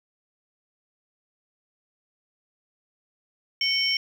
sine tone cluster, 2218 / 3078 / 5470 Hz, C#7 / G7 / F8, 0 / -32 / -37 cents, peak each -27 / -27 / -24 dBFS, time 3.61-3.97 s, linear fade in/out 2 ms, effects 8-bit

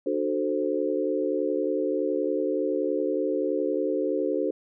sine chord, D dominant seventh, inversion none, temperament equal with one note detuned, 298.6 / 370 / 440 / 523.3 Hz, D4 / F#4 / A4 / C5, +29 / 0 / 0 / 0 cents, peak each -29 dBFS, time 0.06-4.51 s, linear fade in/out 5 ms, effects none

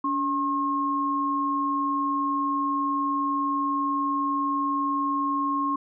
sine tone pair together, 285 / 1076 Hz, C#4 / C6, +48 / +48 cents, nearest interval octave + major seventh, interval 2300 cents, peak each -28 / -24 dBFS, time 0.04-5.76 s, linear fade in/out 5 ms, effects none

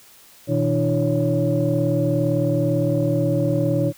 sine tone cluster, 122.1 / 160 / 297.3 / 336.8 / 557 Hz, B2 / D#3 / D4 / E4 / C#5, -19 / +49 / +21 / +37 / +8 cents, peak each -22 / -23 / -23 / -27 / -22 dBFS, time 0.47-3.93 s, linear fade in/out 50 ms, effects tanh soft clip ceiling -8 dBFS + white hiss -49 dBFS RMS until 3.97 s

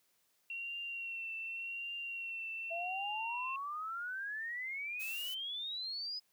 sine tone with vibrato, 2729 Hz, F7, 41 cents flat, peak -39 dBFS, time 0.5-3.56 s, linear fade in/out 2 ms, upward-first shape triangle, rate 0.87 Hz, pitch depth 41 cents each way
sine exponential sweep, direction up, 659.3 to 5060 Hz, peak -38 dBFS, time 2.7-6.2 s, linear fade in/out 20 ms
blue noise, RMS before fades -47 dBFS, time 4.99-5.35 s, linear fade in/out 20 ms
effects white hiss -75 dBFS RMS until 6.32 s + high-pass 100 Hz 12 dB/octave

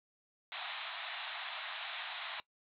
white band-pass noise, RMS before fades -43 dBFS, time 0.52-2.4 s, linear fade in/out 0 ms, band 640 to 3900 Hz, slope 96 dB/octave, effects noise-tail reverb RT60 0.1 s tail -20 dB re dry

